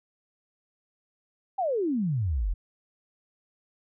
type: exponential sweep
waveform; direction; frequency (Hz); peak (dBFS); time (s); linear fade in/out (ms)
sine; down; 810 to 38.89; -24; 1.58-2.54; 10
effects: none